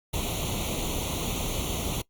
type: noise with comb filter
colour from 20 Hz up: pink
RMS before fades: -30 dBFS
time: 0.13-2.02 s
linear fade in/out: 10 ms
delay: 0.3 ms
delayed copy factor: +0.9
effects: noise-tail reverb RT60 0.1 s tail -21 dB re dry + Opus 48 kbps